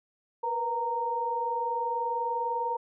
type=tone cluster; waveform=sine; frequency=474.5 / 494.6 / 926 Hz; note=A#4 / B4 / A#5; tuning=+31 / +3 / -12 cents; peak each=-37 / -36 / -28 dBFS; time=0.43-2.77 s; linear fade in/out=10 ms; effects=none